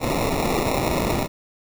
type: noise with sample-and-hold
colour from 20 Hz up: white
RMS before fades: -22 dBFS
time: 0-1.28 s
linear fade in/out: 50 ms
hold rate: 1575 Hz
effects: none